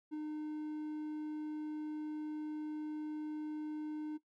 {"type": "tone with ADSR envelope", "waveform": "triangle", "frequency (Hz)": 304.9, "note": "D#4", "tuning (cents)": -35, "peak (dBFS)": -34, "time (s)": [0.11, 4.18], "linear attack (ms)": 28, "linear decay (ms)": 8, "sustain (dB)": -2, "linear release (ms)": 19, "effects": ["noise-tail reverb RT60 0.1 s tail -17 dB re dry"]}